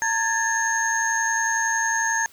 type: tone cluster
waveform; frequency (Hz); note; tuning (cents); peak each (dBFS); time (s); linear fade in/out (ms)
sine; 909 / 1660 / 1771 / 6450; A#5 / G#6 / A6 / G8; -44 / -1 / +11 / +48; -25; 0.02-2.26; 0
effects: tanh soft clip ceiling -12 dBFS + white hiss -52 dBFS RMS until 2.32 s